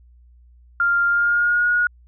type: tone with pitch glide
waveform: sine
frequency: 1396.9 to 1446.2 Hz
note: F6 to F#6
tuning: 0 to -40 cents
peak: -15 dBFS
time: 0.8-1.87 s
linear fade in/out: 2 ms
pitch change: +60 cents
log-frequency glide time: 1.07-1.68 s
effects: added 60 Hz sine -47 dBFS peak until 2.07 s